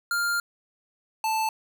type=tone pair in turn; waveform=square; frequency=1400 / 880 Hz; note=F6 / A5; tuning=+4 / 0 cents; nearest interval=minor sixth; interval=804 cents; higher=first; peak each=-24 dBFS; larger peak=neither; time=0.11-0.4 / 1.24-1.49 s; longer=first; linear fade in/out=2 ms; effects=none